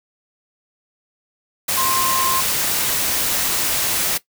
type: tone in noise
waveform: sine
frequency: 1054 Hz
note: C6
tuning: 12 cents sharp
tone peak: -20 dBFS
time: 1.77-2.41 s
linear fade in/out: 10 ms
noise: white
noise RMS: -20 dBFS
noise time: 1.68-4.18 s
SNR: -3 dB
effects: noise-tail reverb RT60 0.1 s tail -17 dB re dry